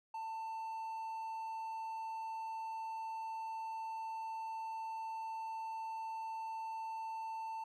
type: tone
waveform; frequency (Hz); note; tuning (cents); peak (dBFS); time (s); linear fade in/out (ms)
triangle; 892; A5; +23; -38; 0.14-7.64; 5
effects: none